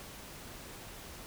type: silence
effects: pink hiss -48 dBFS RMS until 1.26 s